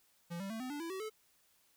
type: tone with pitch steps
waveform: square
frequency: 171.2 / 195.52 / 223.3 / 255 / 291.3 / 332.7 / 379.9 / 433.9 Hz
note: F3 / G3 / A3 / C4 / D4 / E4 / F#4 / A4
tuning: -34 / -4 / +26 / -44 / -14 / +16 / +46 / -24 cents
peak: -40 dBFS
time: 0.3-1.1 s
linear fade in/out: 20 ms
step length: 100 ms
effects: white hiss -71 dBFS RMS until 1.76 s